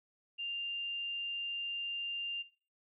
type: tone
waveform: sine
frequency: 2794 Hz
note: F7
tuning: in tune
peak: -36 dBFS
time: 0.38-2.43 s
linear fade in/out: 20 ms
effects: noise-tail reverb RT60 0.4 s tail -17 dB re dry